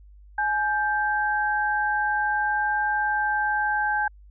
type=tone pair together; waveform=sine; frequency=842 / 1574.9 Hz; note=G#5 / G6; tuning=+24 / +8 cents; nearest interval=major seventh; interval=1084 cents; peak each=-24 dBFS; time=0.38-4.08 s; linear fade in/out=5 ms; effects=added 50 Hz sine -46 dBFS peak until 4.3 s